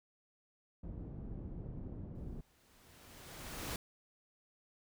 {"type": "low-pass noise", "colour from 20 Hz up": "pink", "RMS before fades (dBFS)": -45, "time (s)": [0.83, 2.41], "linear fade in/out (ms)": 5, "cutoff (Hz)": 280, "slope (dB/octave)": 12}
{"type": "noise with exponential growth", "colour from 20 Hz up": "pink", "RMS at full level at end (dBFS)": -40, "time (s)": [2.15, 3.76], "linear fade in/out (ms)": 2, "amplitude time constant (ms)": 350}
{"effects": []}